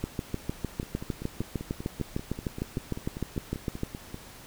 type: two click trains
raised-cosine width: 3 ms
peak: -16 / -23 dBFS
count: 26 / 18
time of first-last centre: 0.04-3.834 / 0.83-4.144 s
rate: 6.59 / 5.13 Hz
effects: pink hiss -48 dBFS RMS until 4.46 s